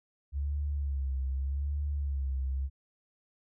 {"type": "tone with vibrato", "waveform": "sine", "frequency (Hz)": 69.3, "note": "C#2", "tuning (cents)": 0, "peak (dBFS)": -29, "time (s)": [0.32, 2.7], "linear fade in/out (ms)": 50, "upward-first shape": "sine", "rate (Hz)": 0.83, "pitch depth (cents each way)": 82, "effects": []}